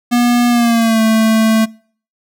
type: tone with pitch glide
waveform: square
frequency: 241.4 to 221.4 Hz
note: B3 to A3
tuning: -39 to +11 cents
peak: -10 dBFS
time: 0.11-1.66 s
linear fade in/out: 20 ms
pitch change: -150 cents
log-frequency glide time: 0.49-1.01 s
effects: noise-tail reverb RT60 0.5 s tail -25 dB re dry